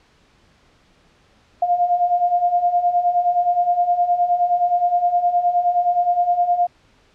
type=beating tone pair; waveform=sine; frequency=698.5 / 708.1 Hz; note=F5 / F5; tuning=0 / +24 cents; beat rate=9.6 Hz; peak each=-21 / -16 dBFS; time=1.62-6.67 s; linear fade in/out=5 ms; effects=pink hiss -56 dBFS RMS until 7.14 s + low-pass 5000 Hz 12 dB/octave